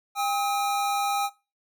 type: tone pair together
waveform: square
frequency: 804 / 1276.3 Hz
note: G5 / D#6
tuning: +44 / +44 cents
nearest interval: minor sixth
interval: 800 cents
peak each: -26 / -30 dBFS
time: 0.15-1.3 s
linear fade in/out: 50 ms
effects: noise-tail reverb RT60 0.3 s tail -21 dB re dry